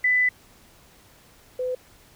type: tone pair in turn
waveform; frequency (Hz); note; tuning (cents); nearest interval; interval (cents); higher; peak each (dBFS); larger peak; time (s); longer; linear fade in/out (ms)
sine; 1997 / 505.6; B6 / B4; +19 / +41; 2 octaves; 2378; first; -17 / -24; first; 0.04-0.29 / 1.59-1.75; first; 5
effects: pink hiss -54 dBFS RMS until 2.15 s